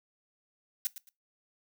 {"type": "noise with echo", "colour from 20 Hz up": "blue", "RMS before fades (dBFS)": -30, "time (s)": [0.85, 0.87], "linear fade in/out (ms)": 0, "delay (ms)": 110, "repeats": 2, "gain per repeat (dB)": -13, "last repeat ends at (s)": 1.09, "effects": ["noise-tail reverb RT60 0.2 s tail -20 dB re dry"]}